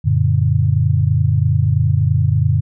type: chord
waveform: sine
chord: Gb augmented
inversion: none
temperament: just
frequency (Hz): 92.5 / 115.62 / 144.53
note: Gb2 / Bb2 / D3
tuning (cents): 0 / -14 / -27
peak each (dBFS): -16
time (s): 0.04-2.61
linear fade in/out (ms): 20
effects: none